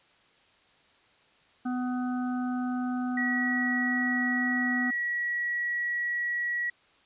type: harmonic tone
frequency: 250 Hz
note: B3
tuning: 21 cents sharp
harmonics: 1 / 3 / 5 / 6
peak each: -28 / -38 / -42 / -44 dBFS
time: 1.65-4.91 s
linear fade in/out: 10 ms
type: tone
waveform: sine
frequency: 1924 Hz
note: B6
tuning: 46 cents flat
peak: -27 dBFS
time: 3.17-6.7 s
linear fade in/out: 5 ms
effects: white hiss -62 dBFS RMS until 7.05 s + resampled to 8000 Hz

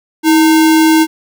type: tone with sample-and-hold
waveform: sine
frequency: 319.3 Hz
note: D#4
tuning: 45 cents sharp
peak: -5 dBFS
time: 0.23-1.07 s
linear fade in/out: 50 ms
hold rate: 1225 Hz
effects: none

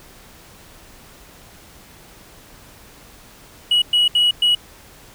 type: tone bursts at uneven times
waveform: triangle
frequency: 2918 Hz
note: F#7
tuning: 25 cents flat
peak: -10 dBFS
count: 4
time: 3.71-3.82 / 3.93-4.08 / 4.15-4.31 / 4.42-4.55 s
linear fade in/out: 5 ms
effects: tanh soft clip ceiling -7 dBFS + pink hiss -45 dBFS RMS until 5.14 s

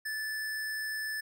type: tone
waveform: square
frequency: 1746 Hz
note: A6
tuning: 14 cents flat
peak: -34 dBFS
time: 0.05-1.21 s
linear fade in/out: 10 ms
effects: none

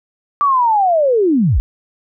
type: linear sweep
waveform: sine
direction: down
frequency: 1174.7 to 36.71 Hz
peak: -10 dBFS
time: 0.41-1.6 s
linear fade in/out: 0 ms
effects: none

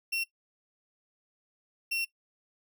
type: tone bursts at uneven times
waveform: 35% pulse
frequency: 2723 Hz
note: F7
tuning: 44 cents flat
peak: -27 dBFS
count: 2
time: 0.12-0.24 / 1.91-2.05 s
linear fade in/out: 10 ms
effects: noise-tail reverb RT60 0.1 s tail -17 dB re dry

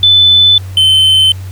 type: tone pair in turn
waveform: sine / triangle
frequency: 3507 / 3072 Hz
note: A7 / G7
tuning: -6 / -36 cents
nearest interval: major second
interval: 230 cents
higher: first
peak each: -3 dBFS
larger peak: neither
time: 0.03-0.58 / 0.77-1.32 s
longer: neither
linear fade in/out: 2 ms
effects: added 94 Hz sine -21 dBFS peak until 1.51 s + pink hiss -38 dBFS RMS until 1.51 s

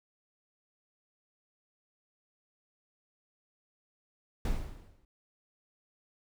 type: noise with exponential decay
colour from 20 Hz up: brown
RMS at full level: -27 dBFS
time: 4.45-5.05 s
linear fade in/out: 2 ms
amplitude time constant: 130 ms
effects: none

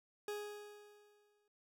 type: tone with exponential decay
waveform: 40% pulse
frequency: 415.3 Hz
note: G#4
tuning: in tune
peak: -38 dBFS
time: 0.28-1.48 s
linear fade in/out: 2 ms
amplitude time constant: 260 ms
effects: none

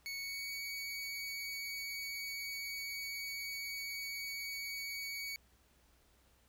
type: tone with pitch glide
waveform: 25% pulse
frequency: 2217 to 2248 Hz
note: C#7 to C#7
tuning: 0 to +24 cents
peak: -36 dBFS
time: 0.06-5.36 s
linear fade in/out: 0 ms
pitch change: +24 cents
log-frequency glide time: 0.18-0.53 s
effects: added 62 Hz sine -70 dBFS peak until 6.48 s + pink hiss -70 dBFS RMS until 6.48 s

